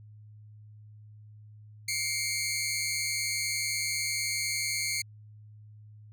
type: tone pair together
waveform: 15% pulse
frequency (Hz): 2124 / 2275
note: C7 / C#7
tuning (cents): +25 / +44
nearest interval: minor second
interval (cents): 119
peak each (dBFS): -25 / -26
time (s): 1.88-5.02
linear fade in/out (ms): 5
effects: added 106 Hz sine -48 dBFS peak until 6.12 s

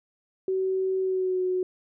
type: tone with pitch glide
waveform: sine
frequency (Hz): 378.4 to 367.8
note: F#4 to F#4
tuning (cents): +39 to -10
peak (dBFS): -23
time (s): 0.48-1.63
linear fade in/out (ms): 2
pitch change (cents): -49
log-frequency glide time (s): 1-1.42
effects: none

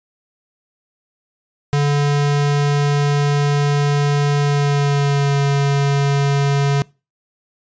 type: tone with pitch glide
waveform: square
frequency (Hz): 144.2 to 140.74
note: D3 to C#3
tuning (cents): -31 to +27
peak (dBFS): -14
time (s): 1.73-6.82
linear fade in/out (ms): 0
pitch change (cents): -42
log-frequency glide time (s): 4.41-5.38
effects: noise-tail reverb RT60 0.3 s tail -24 dB re dry + resampled to 16000 Hz

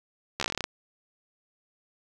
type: slowing click train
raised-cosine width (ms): 0.2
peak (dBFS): -11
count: 12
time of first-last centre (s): 0.4-0.641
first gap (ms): 13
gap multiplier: 1.1
effects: 8-bit

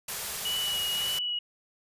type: band-stop noise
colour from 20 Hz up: white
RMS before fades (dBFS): -34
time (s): 0.08-1.19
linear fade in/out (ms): 5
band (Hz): 230 to 360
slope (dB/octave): 96
type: tone with vibrato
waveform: sine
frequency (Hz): 2929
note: F#7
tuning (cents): -18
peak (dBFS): -28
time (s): 0.45-1.39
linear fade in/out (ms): 5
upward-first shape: sine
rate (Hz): 1.8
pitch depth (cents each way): 20
effects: resampled to 32000 Hz

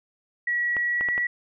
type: tone with pitch glide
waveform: sine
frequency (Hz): 1925 to 1938.4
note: B6 to B6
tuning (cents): -45 to -33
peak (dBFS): -22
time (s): 0.47-1.27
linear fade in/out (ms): 5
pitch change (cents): +12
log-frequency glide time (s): 0.85-1.15
type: clicks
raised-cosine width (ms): 0.5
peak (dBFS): -18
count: 4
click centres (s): 0.767 / 1.01 / 1.087 / 1.179
effects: none

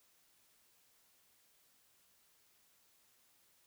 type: silence
effects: white hiss -71 dBFS RMS until 3.66 s

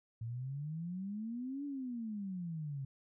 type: exponential two-way sweep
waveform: sine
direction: up then down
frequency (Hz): 111.4 to 290 to 132.7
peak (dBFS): -38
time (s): 0.21-2.85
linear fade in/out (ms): 5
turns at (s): 1.65
effects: none

